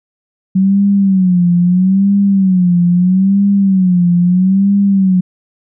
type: tone with vibrato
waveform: sine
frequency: 187 Hz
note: F#3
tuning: 19 cents sharp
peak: -7 dBFS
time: 0.55-5.21 s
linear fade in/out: 10 ms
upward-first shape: sine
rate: 0.77 Hz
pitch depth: 120 cents each way
effects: none